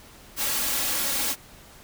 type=noise with comb filter; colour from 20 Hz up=white; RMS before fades=-26 dBFS; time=0.36-1.36 s; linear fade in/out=50 ms; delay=3.6 ms; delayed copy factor=+0.5; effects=pink hiss -49 dBFS RMS until 1.83 s